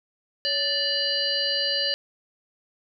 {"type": "harmonic tone with a mistuned harmonic", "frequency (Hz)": 587.3, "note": "D5", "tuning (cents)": 0, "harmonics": [1, 3, 5, 7, 8], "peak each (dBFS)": [-32, -32, -28, -29, -26], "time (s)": [0.45, 1.94], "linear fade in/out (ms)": 0, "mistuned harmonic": 1, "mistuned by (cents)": -73, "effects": []}